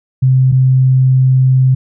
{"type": "tone pair in turn", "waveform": "sine", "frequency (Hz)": [130.3, 130.3], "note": ["C3", "C3"], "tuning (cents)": [-7, -7], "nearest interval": "unison", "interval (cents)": 0, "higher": "neither", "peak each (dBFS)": -6, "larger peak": "neither", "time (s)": [[0.22, 0.52], [0.52, 1.75]], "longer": "second", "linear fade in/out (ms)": 10, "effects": []}